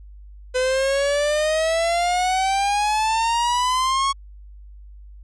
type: exponential sweep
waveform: 45% pulse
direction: up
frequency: 504 to 1108.7 Hz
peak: -18 dBFS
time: 0.54-4.13 s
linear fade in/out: 20 ms
effects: added 50 Hz sine -39 dBFS peak until 5.23 s + resampled to 22050 Hz